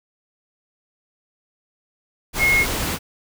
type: tone in noise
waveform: sine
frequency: 2160 Hz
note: C#7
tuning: 45 cents flat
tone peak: -14 dBFS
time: 2.38-2.66 s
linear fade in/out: 50 ms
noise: pink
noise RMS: -24 dBFS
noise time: 2.33-2.99 s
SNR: +7 dB
effects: none